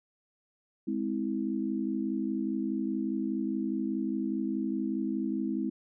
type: chord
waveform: sine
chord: Ab augmented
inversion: none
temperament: just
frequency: 207.7 / 259.6 / 324.5 Hz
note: Ab3 / C4 / E4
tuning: 0 / -13 / -27 cents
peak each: -33 dBFS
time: 0.87-5.7 s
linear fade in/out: 10 ms
effects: none